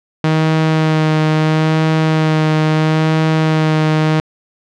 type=tone with vibrato; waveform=sawtooth; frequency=157 Hz; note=D#3; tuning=16 cents sharp; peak=-7 dBFS; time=0.24-4.2 s; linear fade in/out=2 ms; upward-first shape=sine; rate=0.75 Hz; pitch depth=16 cents each way; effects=low-pass 4000 Hz 12 dB/octave